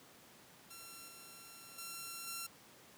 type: tone with level steps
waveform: 5% pulse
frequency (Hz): 1362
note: F6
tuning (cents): -44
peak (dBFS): -39 / -42 / -33 / -30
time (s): 0.7-2.47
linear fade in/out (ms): 10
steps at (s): 1.08 / 1.78 / 2.27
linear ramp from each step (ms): 5
effects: pink hiss -60 dBFS RMS until 2.97 s + high-pass 150 Hz 12 dB/octave